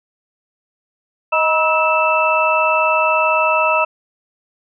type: tone cluster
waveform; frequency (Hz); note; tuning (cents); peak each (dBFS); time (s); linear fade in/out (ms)
sine; 627 / 961 / 1298 / 2651; D#5 / B5 / E6 / E7; +13 / -48 / -27 / +9; -18; 1.32-3.85; 10
effects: none